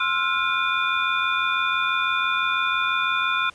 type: tone cluster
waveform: sine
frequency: 1051 / 1341 / 1427 / 2435 / 3526 Hz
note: C6 / E6 / F6 / D#7 / A7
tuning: +7 / +29 / +37 / -38 / +3 cents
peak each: -28 / -26 / -25 / -26 / -29 dBFS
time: 0-3.5 s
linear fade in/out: 5 ms
effects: pink hiss -52 dBFS RMS until 3.54 s + resampled to 22050 Hz